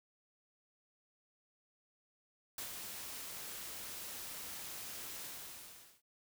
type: noise with ADSR envelope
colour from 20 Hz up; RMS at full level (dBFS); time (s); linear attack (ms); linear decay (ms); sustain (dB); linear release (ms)
white; -42; 2.58-6.02; 3; 100; -4; 790
effects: none